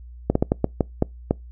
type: slowing click train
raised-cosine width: 2 ms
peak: -4 dBFS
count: 8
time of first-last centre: 0.3-1.31 s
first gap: 54 ms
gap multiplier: 1.32
effects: noise-tail reverb RT60 0.2 s tail -26 dB re dry + added 60 Hz sine -38 dBFS peak until 1.51 s